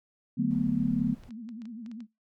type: chord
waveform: sine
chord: B minor seventh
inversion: first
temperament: just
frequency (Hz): 148.16 / 185.21 / 222.2 / 246.9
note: D3 / F#3 / A3 / B3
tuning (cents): +16 / +2 / +17 / 0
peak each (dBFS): -33 / -31 / -29 / -28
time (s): 0.37-1.15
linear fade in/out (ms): 20
type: noise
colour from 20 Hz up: brown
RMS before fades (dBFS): -48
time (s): 0.5-1.3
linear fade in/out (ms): 10
type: clicks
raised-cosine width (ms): 0.2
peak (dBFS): -37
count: 8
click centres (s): 1.236 / 1.307 / 1.49 / 1.619 / 1.655 / 1.862 / 1.915 / 2.005
type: tone with vibrato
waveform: sine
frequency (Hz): 228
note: A#3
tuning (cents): -38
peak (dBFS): -38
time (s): 1.27-2.07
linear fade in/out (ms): 50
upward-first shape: sine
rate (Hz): 10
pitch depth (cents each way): 130
effects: noise-tail reverb RT60 0.2 s tail -22 dB re dry